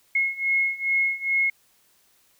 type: beating tone pair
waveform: sine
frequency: 2166 / 2168.4 Hz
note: C#7 / C#7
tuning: -41 / -39 cents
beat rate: 2.4 Hz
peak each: -25 / -23 dBFS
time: 0.15-1.5 s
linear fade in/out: 5 ms
effects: white hiss -62 dBFS RMS until 2.39 s